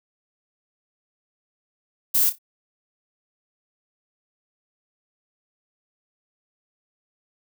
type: noise with echo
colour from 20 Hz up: violet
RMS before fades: -19 dBFS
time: 2.14-2.3 s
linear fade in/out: 10 ms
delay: 29 ms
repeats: 3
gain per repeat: -12 dB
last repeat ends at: 2.387 s
effects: none